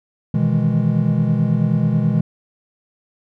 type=chord; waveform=triangle; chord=E major seventh; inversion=second; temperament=equal; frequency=123.47 / 155.56 / 164.81 / 207.7 Hz; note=B2 / D#3 / E3 / G#3; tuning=0 / 0 / 0 / 0 cents; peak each=-18 dBFS; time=0.34-2.21 s; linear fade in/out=5 ms; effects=none